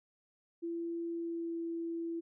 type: tone with pitch glide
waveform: sine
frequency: 337.2 to 333.9 Hz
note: E4 to E4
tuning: +39 to +22 cents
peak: -35 dBFS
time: 0.62-2.21 s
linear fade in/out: 20 ms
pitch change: -17 cents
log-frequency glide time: 1.1-1.58 s
effects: none